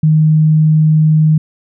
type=tone; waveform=sine; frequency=155.56 Hz; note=D#3; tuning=in tune; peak=-6 dBFS; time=0.03-1.38 s; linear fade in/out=5 ms; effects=none